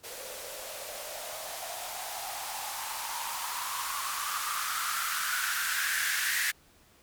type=noise with band-pass filter sweep; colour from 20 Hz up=violet; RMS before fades=-34 dBFS; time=0.03-6.52 s; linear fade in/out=20 ms; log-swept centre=490 to 1800 Hz; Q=6.4; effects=pink hiss -61 dBFS RMS until 7.02 s